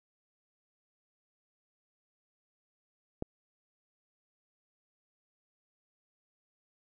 click, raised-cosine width 2 ms, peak -20 dBFS, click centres 3.224 s, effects none

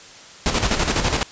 pink noise with tremolo, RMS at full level -18 dBFS, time 0.46-1.23 s, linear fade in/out 0 ms, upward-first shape square, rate 12 Hz, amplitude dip 55%, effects white hiss -42 dBFS RMS until 1.31 s + resampled to 16000 Hz

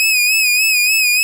sawtooth tone with vibrato, 2519 Hz, D#7, 21 cents sharp, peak -8 dBFS, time 0-1.23 s, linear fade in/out 0 ms, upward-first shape sine, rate 3.4 Hz, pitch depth 63 cents each way, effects none

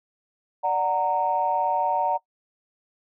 sine chord, D augmented, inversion none, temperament equal with one note detuned, 587.3 / 740 / 924.3 Hz, D5 / F#5 / A#5, 0 / 0 / -15 cents, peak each -28 / -24 / -23 dBFS, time 0.63-2.18 s, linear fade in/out 20 ms, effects noise-tail reverb RT60 0.1 s tail -21 dB re dry + tanh soft clip ceiling -11 dBFS

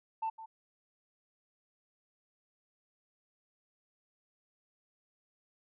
sine tone with echo, 890 Hz, A5, 20 cents sharp, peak -30 dBFS, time 0.22-0.3 s, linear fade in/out 10 ms, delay 160 ms, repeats 1, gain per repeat -14 dB, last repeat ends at 0.46 s, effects tanh soft clip ceiling -29 dBFS

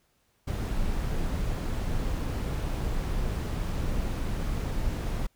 brown noise, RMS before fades -29 dBFS, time 0.47-5.27 s, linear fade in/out 10 ms, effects pink hiss -70 dBFS RMS until 5.35 s

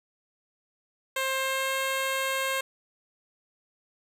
10% pulse tone with pitch glide, 530 to 533.7 Hz, C5 to C5, +22 to +34 cents, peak -18 dBFS, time 1.16-2.61 s, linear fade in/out 5 ms, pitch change +12 cents, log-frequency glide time 1.37-1.74 s, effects none

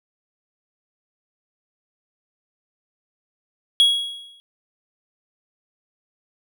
triangle tone with exponential decay, 3322 Hz, G#7, in tune, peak -8 dBFS, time 3.8-4.4 s, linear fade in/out 0 ms, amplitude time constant 130 ms, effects none

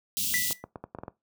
white band-stop noise, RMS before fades -29 dBFS, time 0.17-0.53 s, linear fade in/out 0 ms, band 280 to 2800 Hz, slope 48 dB/octave
square tone with exponential decay, 1975.5 Hz, B6, in tune, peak -24 dBFS, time 0.34-0.64 s, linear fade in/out 0 ms, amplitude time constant 65 ms
clicks, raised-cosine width 1 ms, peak -23 dBFS, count 8, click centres 0.509 / 0.64 / 0.758 / 0.84 / 0.949 / 0.987 / 1.035 / 1.081 s
effects noise-tail reverb RT60 0.2 s tail -19 dB re dry + high-pass 80 Hz 12 dB/octave

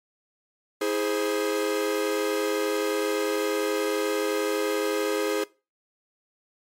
45% pulse chord, E augmented, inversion none, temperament equal with one note detuned, 323.8 / 415.3 / 523.3 Hz, E4 / G#4 / B#4, -31 / 0 / 0 cents, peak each -30 / -26 / -30 dBFS, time 0.81-5.44 s, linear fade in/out 5 ms, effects noise-tail reverb RT60 0.3 s tail -21 dB re dry + MP3 64 kbps

